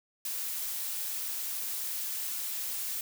blue noise, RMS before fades -35 dBFS, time 0.25-3.01 s, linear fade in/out 2 ms, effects none

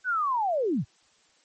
sine linear sweep, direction down, 1535 to 87.31 Hz, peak -23 dBFS, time 0.04-0.85 s, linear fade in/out 50 ms, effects white hiss -63 dBFS RMS until 1.44 s + MP3 32 kbps

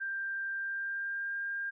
sine tone with pitch glide, 1583 to 1603.2 Hz, G6 to G6, +17 to +38 cents, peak -33 dBFS, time 0-1.71 s, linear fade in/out 20 ms, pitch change +21 cents, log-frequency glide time 0.52-1.36 s, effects none

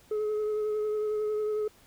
sine tone with vibrato, 425.6 Hz, G#4, 42 cents sharp, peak -24 dBFS, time 0.11-1.68 s, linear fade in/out 5 ms, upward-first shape triangle, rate 11 Hz, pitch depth 22 cents each way, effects tanh soft clip ceiling -26 dBFS + pink hiss -59 dBFS RMS until 1.86 s

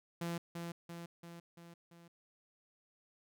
sawtooth tone with echo, 170.1 Hz, F3, 45 cents flat, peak -33 dBFS, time 0.21-0.38 s, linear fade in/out 5 ms, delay 340 ms, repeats 5, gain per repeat -4 dB, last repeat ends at 2.08 s, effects none

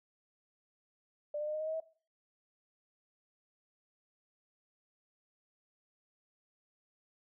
sine tone with pitch steps, 592 / 600.3 / 608.6 / 617.1 / 625.8 / 634.5 / 643.3 Hz, D5 / D5 / D#5 / D#5 / D#5 / D#5 / E5, +14 / +38 / -38 / -14 / +10 / +34 / -42 cents, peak -34 dBFS, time 1.34-1.802 s, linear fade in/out 5 ms, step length 66 ms, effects noise-tail reverb RT60 0.4 s tail -18 dB re dry

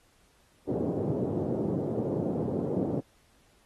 white band-pass noise, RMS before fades -30 dBFS, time 0.67-3.01 s, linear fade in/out 20 ms, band 110 to 470 Hz, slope 24 dB/octave, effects pink hiss -65 dBFS RMS until 3.65 s + AAC 32 kbps

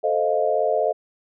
sine chord, F dominant seventh, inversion first, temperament equal, 440 / 523.3 / 622.3 / 698.5 Hz, A4 / C5 / Eb5 / F5, 0 / 0 / 0 / 0 cents, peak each -24 / -25 / -22 / -24 dBFS, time 0.03-0.93 s, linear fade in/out 20 ms, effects none

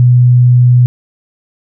sine tone, 123.47 Hz, B2, in tune, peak -3 dBFS, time 0-0.86 s, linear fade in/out 0 ms, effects none

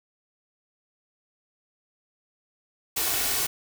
white noise with comb filter, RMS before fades -26 dBFS, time 2.96-3.47 s, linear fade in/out 10 ms, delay 2.7 ms, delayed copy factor +0.5, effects none

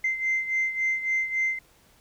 sine beating tone pair, 2078 / 2081.6 Hz, C7 / C7, -12 / -9 cents, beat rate 3.6 Hz, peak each -24 / -29 dBFS, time 0.04-1.59 s, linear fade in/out 5 ms, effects tanh soft clip ceiling -18 dBFS + pink hiss -59 dBFS RMS until 2 s

